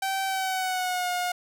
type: tone with pitch glide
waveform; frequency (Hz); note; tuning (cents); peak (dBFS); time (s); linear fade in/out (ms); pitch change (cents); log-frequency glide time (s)
sawtooth; 773 to 717.1; G5 to F5; -24 to +46; -22; 0.02-1.32; 5; -130; 0.25-1.1
effects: none